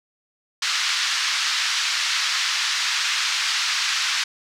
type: band-pass noise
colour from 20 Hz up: white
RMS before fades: -23 dBFS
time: 0.62-4.24 s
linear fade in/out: 5 ms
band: 1200 to 5500 Hz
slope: 24 dB/octave
effects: none